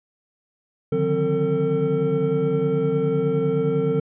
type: tone cluster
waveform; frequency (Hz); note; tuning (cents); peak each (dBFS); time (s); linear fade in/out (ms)
triangle; 144.5 / 154.3 / 180.7 / 261.6 / 450.4; D3 / D#3 / F#3 / C4 / A4; -28 / -14 / -41 / 0 / +40; -26 / -24 / -26 / -26 / -19; 0.92-4; 5
effects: resampled to 8000 Hz